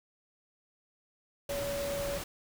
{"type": "tone in noise", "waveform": "sine", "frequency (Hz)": 565, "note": "C#5", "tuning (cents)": 33, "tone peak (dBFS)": -33, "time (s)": [1.49, 2.18], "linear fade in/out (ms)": 5, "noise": "pink", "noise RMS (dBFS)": -39, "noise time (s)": [1.49, 2.24], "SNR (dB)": 3, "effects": []}